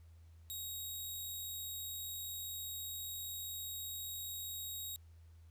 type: tone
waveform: 10% pulse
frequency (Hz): 3789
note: A#7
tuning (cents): +27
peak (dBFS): -34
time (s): 0.5-4.96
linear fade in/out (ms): 0
effects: added 82 Hz sine -56 dBFS peak until 5.5 s + pink hiss -75 dBFS RMS until 5.5 s